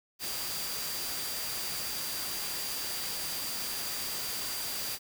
sine tone in noise, 4735 Hz, D8, 13 cents sharp, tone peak -40 dBFS, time 0.19-4.99 s, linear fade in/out 50 ms, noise white, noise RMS -36 dBFS, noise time 0.19-4.99 s, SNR -7 dB, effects none

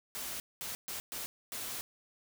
white noise bursts at uneven times, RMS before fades -40 dBFS, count 5, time 0.15-0.4 / 0.61-0.75 / 0.88-1 / 1.12-1.26 / 1.52-1.81 s, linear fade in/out 0 ms, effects none

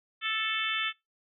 harmonic tone, 439.6 Hz, A4, 2 cents flat, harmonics 3 / 4 / 5 / 6 / 7 / 8, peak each -35 / -35 / -35 / -35 / -35 / -35 dBFS, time 0.21-0.93 s, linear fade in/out 50 ms, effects noise-tail reverb RT60 0.2 s tail -24 dB re dry

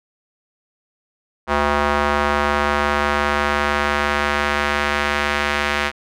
square tone with band-pass filter sweep, 72.9 Hz, D2, 12 cents flat, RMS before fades -19 dBFS, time 1.47-5.92 s, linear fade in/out 50 ms, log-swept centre 1100 to 2000 Hz, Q 1.2, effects none

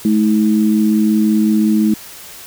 sine tone pair together, 214.6 / 320.2 Hz, A3 / D#4, -43 / +50 cents, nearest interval perfect fifth, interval 693 cents, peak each -11 / -16 dBFS, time 0.05-1.94 s, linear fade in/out 2 ms, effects white hiss -35 dBFS RMS until 2.46 s

